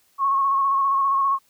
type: tone with vibrato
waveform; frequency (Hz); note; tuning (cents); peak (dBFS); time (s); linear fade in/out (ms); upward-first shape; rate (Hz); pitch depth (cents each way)
sine; 1095; C#6; -22; -17; 0.18-1.39; 50; square; 15; 26
effects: white hiss -62 dBFS RMS until 1.49 s